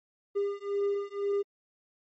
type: beating tone pair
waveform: triangle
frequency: 401.6 / 403.6 Hz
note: G4 / G#4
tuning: +42 / -49 cents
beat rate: 2 Hz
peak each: -29 dBFS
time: 0.35-1.43 s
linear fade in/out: 20 ms
effects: MP3 32 kbps